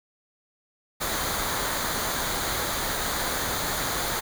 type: noise with comb filter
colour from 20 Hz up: pink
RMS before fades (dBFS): -28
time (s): 1-4.21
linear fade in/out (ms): 20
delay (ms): 0.37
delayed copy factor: -0.55
effects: none